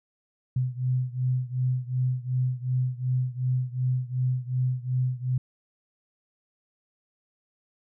sine beating tone pair, 126.2 / 128.9 Hz, B2 / C3, +38 / -26 cents, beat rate 2.7 Hz, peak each -26 / -28 dBFS, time 0.56-5.38 s, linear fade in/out 5 ms, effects none

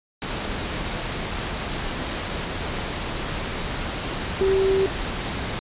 sine tone in noise, 385.1 Hz, G4, 31 cents flat, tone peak -17 dBFS, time 4.41-4.86 s, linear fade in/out 0 ms, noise pink, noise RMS -28 dBFS, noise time 0.22-5.59 s, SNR +8 dB, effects resampled to 8000 Hz

